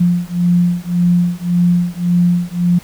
sine beating tone pair, 174.61 / 176.41 Hz, F3 / F3, 0 / +18 cents, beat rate 1.8 Hz, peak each -14 dBFS, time 0-2.79 s, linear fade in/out 10 ms, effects pink hiss -40 dBFS RMS until 2.83 s

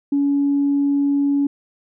sine tone, 282.5 Hz, C#4, 33 cents sharp, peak -14 dBFS, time 0.12-1.47 s, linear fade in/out 5 ms, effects tanh soft clip ceiling -10 dBFS

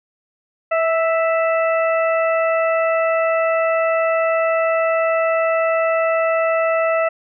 harmonic tone with a mistuned harmonic, 659.3 Hz, E5, in tune, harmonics 1 / 2 / 3 / 4, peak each -16 / -22 / -26 / -28 dBFS, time 0.71-7.09 s, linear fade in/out 10 ms, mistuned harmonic 1, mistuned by -19 cents, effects none

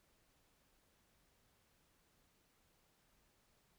silence, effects pink hiss -75 dBFS RMS until 3.78 s

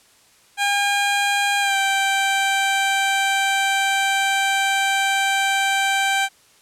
15% pulse tone with pitch glide, 807 to 782.2 Hz, G#5 to G5, -50 to -4 cents, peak -11 dBFS, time 0.57-6.29 s, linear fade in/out 50 ms, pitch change -54 cents, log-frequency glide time 1.6-1.76 s, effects white hiss -54 dBFS RMS until 6.61 s + low-pass 10000 Hz 12 dB/octave

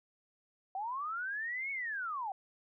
sine linear two-way sweep, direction up then down, 740 to 2234 to 740 Hz, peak -35 dBFS, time 0.75-2.32 s, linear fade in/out 2 ms, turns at 1.71 s, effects none

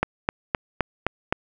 click train, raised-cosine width 0.5 ms, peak -5 dBFS, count 6, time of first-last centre 0.03-1.325 s, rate 3.86 Hz, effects none

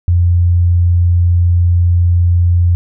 sine tone, 87.31 Hz, F2, in tune, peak -7 dBFS, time 0.08-2.75 s, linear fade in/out 0 ms, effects none

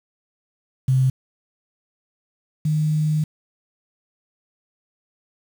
sine tone pair in turn, 130.81 / 153.74 Hz, C3 / D#3, 0 / -20 cents, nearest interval minor third, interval 280 cents, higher second, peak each -14 / -17 dBFS, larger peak first, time 0.88-1.1 / 2.65-3.24 s, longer second, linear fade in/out 5 ms, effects 7-bit

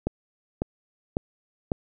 click train, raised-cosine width 2 ms, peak -11 dBFS, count 4, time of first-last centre 0.07-1.718 s, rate 1.82 Hz, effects none

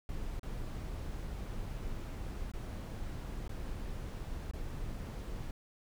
brown noise with dropouts, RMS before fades -40 dBFS, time 0.09-5.51 s, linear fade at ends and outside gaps 1 ms, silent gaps 0.395-0.431 / 2.517-2.536 / 3.479-3.493 / 4.512-4.535 s, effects none

